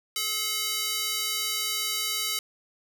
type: tone with high-pass filter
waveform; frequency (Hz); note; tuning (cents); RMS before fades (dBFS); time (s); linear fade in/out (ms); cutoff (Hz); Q
square; 428.7; A4; -45; -29; 0.16-2.39; 2; 3200; 0.85
effects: none